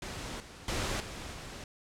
pink noise with level steps, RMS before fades -40 / -49 / -33 / -42 / -44 dBFS, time 0.02-1.64 s, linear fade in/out 2 ms, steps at 0.4 / 0.68 / 1 / 1.33 s, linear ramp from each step 2 ms, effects low-pass 8000 Hz 12 dB/octave

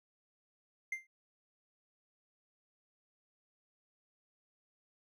triangle tone with exponential decay, 2093 Hz, C7, in tune, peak -30 dBFS, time 0.92-1.07 s, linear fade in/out 5 ms, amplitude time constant 31 ms, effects none

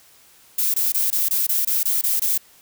violet noise bursts, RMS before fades -20 dBFS, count 10, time 0.58-2.378 s, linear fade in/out 5 ms, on 160 ms, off 22 ms, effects white hiss -52 dBFS RMS until 2.61 s

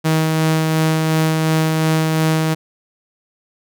sawtooth tone with tremolo, 158.7 Hz, D#3, 35 cents sharp, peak -9 dBFS, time 0.04-2.55 s, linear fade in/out 20 ms, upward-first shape sine, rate 2.8 Hz, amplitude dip 25%, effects none

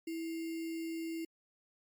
sine tone with sample-and-hold, 327.9 Hz, E4, 9 cents flat, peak -36 dBFS, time 0.07-1.25 s, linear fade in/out 5 ms, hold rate 2450 Hz, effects MP3 96 kbps

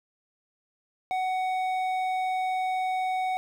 sine tone with hard clipping, 746 Hz, F#5, 14 cents sharp, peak -27 dBFS, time 1.11-3.37 s, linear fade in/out 0 ms, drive 8 dB, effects none

